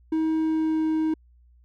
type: tone with pitch glide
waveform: triangle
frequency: 317.8 to 315.4 Hz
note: D#4 to D#4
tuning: +37 to +24 cents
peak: -19 dBFS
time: 0.12-1.14 s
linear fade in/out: 5 ms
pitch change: -13 cents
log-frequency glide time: 0.36-0.87 s
effects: added 60 Hz sine -53 dBFS peak until 1.64 s